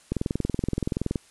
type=click train; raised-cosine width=3 ms; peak=-12 dBFS; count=23; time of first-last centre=0.12-1.158 s; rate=21.2 Hz; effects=white hiss -56 dBFS RMS until 1.3 s + resampled to 24000 Hz